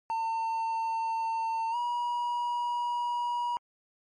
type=tone with pitch glide; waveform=triangle; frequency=903 to 962.2 Hz; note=A5 to B5; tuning=+45 to -45 cents; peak=-26 dBFS; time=0.1-3.57 s; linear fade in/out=0 ms; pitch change=+110 cents; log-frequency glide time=1.71-1.76 s; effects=MP3 48 kbps